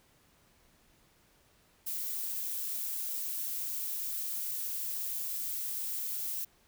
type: noise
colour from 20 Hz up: violet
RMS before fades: -36 dBFS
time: 1.86-6.45 s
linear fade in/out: 10 ms
effects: pink hiss -66 dBFS RMS until 6.67 s